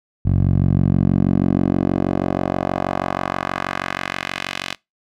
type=tone with band-pass filter sweep; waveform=10% pulse; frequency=46.25 Hz; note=F#1; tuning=in tune; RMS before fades=-19 dBFS; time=0.25-4.75 s; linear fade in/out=10 ms; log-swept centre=96 to 3200 Hz; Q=1.2; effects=noise-tail reverb RT60 0.2 s tail -23 dB re dry